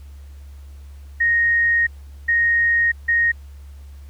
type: tone bursts at uneven times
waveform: sine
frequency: 1864.7 Hz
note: A#6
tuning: in tune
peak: -14 dBFS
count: 3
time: 1.2-1.87 / 2.28-2.92 / 3.08-3.32 s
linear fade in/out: 10 ms
effects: added 70 Hz sine -36 dBFS peak until 4.09 s + pink hiss -56 dBFS RMS until 4.09 s